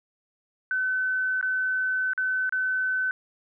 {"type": "tone with dropouts", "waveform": "sine", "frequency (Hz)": 1517, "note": "F#6", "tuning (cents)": 43, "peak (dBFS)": -23, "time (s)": [0.71, 3.11], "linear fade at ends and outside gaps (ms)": 1, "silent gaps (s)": [[1.412, 1.427], [2.134, 2.177], [2.494, 2.524]], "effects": []}